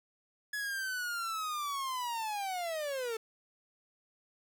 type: linear sweep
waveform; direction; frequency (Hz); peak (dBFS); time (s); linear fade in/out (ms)
45% pulse; down; 1700 to 436.3; -34; 0.53-3.17; 5
effects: 11-bit